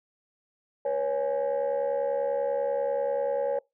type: tone cluster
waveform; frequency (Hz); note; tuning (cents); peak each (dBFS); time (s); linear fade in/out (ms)
sine; 484.8 / 555 / 832; B4 / C#5 / G#5; -32 / +2 / +3; -29 / -25 / -34; 0.85-3.59; 5
effects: noise-tail reverb RT60 0.2 s tail -24 dB re dry + tanh soft clip ceiling -20 dBFS